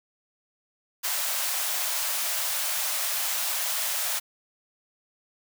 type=high-pass noise; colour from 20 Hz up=white; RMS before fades=-28 dBFS; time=1.03-4.2 s; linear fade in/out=20 ms; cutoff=540 Hz; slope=96 dB/octave; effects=none